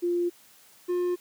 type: tone pair in turn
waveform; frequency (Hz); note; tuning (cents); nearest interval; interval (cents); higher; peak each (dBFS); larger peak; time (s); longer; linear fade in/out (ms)
sine / triangle; 349 / 355.9; F4 / F4; -1 / +33; unison; 34; second; -23 / -22; second; 0.02-0.3 / 0.88-1.16; neither; 20
effects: white hiss -56 dBFS RMS until 1.2 s + high-pass 100 Hz 12 dB/octave